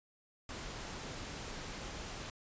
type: noise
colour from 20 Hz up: pink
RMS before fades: -44 dBFS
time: 0.49-2.3 s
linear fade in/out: 2 ms
effects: resampled to 16000 Hz